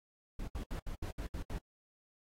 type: noise bursts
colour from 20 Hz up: brown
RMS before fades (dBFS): -39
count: 8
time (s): 0.39-1.585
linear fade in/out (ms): 5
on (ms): 89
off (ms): 69
effects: AAC 48 kbps